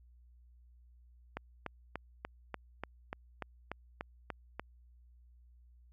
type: click train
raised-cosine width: 0.5 ms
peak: -23 dBFS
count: 12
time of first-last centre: 1.37-4.596 s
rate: 3.41 Hz
effects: added 60 Hz sine -58 dBFS peak until 5.92 s